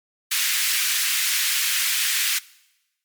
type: high-pass noise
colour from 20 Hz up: pink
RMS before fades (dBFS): -22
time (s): 0.31-2.39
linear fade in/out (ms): 10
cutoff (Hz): 1800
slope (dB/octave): 24
effects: noise-tail reverb RT60 1.0 s tail -22 dB re dry + MP3 96 kbps